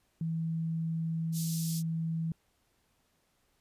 sine tone, 163.1 Hz, E3, 18 cents flat, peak -30 dBFS, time 0.21-2.32 s, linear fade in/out 2 ms
pink high-pass noise, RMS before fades -40 dBFS, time 1.32-1.83 s, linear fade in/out 50 ms, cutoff 4700 Hz, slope 24 dB/octave
effects pink hiss -73 dBFS RMS until 3.6 s + resampled to 32000 Hz

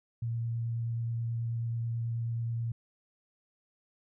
sine tone with vibrato, 116.1 Hz, A#2, 7 cents flat, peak -30 dBFS, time 0.22-2.72 s, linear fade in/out 5 ms, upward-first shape sine, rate 9.3 Hz, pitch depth 10 cents each way, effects none

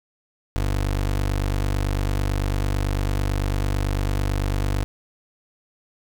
25% pulse tone, 49 Hz, G1, in tune, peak -17 dBFS, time 0.56-4.84 s, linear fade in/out 0 ms, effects none

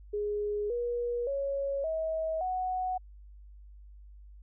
sine tone with pitch steps, 415.3 / 479.8 / 554.4 / 640.5 / 740 Hz, G#4 / A#4 / C#5 / E5 / F#5, 0 / +50 / 0 / -50 / 0 cents, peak -29 dBFS, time 0.13-2.98 s, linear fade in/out 10 ms, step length 570 ms, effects added 50 Hz sine -48 dBFS peak until 4.42 s

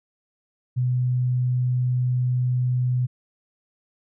sine tone, 125.3 Hz, B2, 25 cents sharp, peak -19 dBFS, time 0.76-3.07 s, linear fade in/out 20 ms, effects none

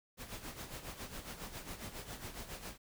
pink noise with tremolo, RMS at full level -44 dBFS, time 0.17-2.78 s, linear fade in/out 50 ms, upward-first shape sine, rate 7.3 Hz, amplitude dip 65%, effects none

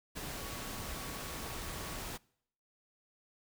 sine tone in noise, 1122 Hz, C#6, 21 cents sharp, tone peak -53 dBFS, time 0.36-2 s, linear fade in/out 20 ms, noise pink, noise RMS -42 dBFS, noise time 0.15-2.18 s, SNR -14 dB, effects noise-tail reverb RT60 0.7 s tail -25 dB re dry

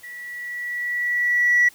sine tone with level ramp, 1945 Hz, B6, 27 cents flat, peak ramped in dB -35 to -11 dBFS, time 0.03-1.69 s, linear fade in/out 10 ms, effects tanh soft clip ceiling -10 dBFS + white hiss -50 dBFS RMS until 1.74 s

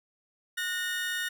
30% pulse tone pair together, 1458 / 1837 Hz, F#6 / A#6, -26 / -26 cents, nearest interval major third, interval 400 cents, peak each -31 / -29 dBFS, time 0.57-1.29 s, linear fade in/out 10 ms, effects none

